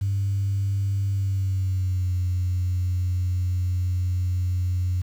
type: tone with pitch glide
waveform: sine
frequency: 98.8 to 90.6 Hz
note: G2 to F#2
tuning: +14 to -36 cents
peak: -20 dBFS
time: 0.01-5.02 s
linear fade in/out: 10 ms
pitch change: -150 cents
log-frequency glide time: 1.09-2.15 s
effects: tanh soft clip ceiling -17 dBFS + 8-bit